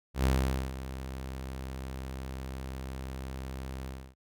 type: tone with ADSR envelope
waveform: sawtooth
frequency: 65.7 Hz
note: C2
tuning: 8 cents sharp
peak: -19 dBFS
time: 0.14-4.15 s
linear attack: 110 ms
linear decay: 470 ms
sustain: -14 dB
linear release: 280 ms
effects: none